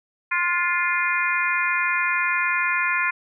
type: harmonic tone with a mistuned harmonic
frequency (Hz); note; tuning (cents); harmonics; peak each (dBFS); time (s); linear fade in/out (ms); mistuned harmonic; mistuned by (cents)
349.2; F4; 0; 3 / 4 / 5 / 6 / 7; -26 / -26 / -26 / -26 / -26; 0.31-3.11; 10; 4; +28
effects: none